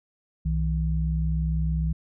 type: tone pair together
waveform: sine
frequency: 63.17 / 160.2 Hz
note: B1 / E3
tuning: +40 / -49 cents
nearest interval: octave + major third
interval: 1611 cents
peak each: -24 / -26 dBFS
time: 0.45-1.93 s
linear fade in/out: 10 ms
effects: none